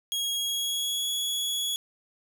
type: tone with pitch glide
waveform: sawtooth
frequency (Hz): 3296 to 3365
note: G#7 to G#7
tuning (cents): -14 to +22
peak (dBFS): -24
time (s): 0.12-1.76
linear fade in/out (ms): 0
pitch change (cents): +36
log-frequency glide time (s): 0.38-1.09
effects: none